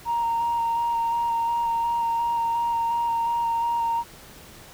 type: tone with vibrato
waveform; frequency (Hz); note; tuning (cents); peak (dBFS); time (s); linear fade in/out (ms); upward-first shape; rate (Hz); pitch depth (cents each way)
sine; 931; A#5; -2; -20; 0.05-4.04; 50; square; 2.8; 12
effects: tanh soft clip ceiling -18 dBFS + pink hiss -46 dBFS RMS until 4.73 s